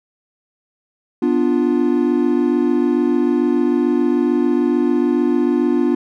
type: chord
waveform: triangle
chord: B diminished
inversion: none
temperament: equal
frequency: 246.9 / 293.7 / 349.2 Hz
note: B3 / D4 / F4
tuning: 0 / 0 / 0 cents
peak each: -16 dBFS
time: 1.22-5.95 s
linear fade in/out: 5 ms
effects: none